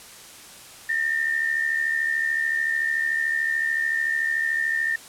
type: tone pair together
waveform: sine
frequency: 1804 / 1877.6 Hz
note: A6 / A#6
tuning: +43 / +12 cents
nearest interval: minor second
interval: 69 cents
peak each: -22 / -28 dBFS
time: 0.89-4.96 s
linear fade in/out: 5 ms
effects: white hiss -44 dBFS RMS until 5.08 s + low-pass 11000 Hz 12 dB/octave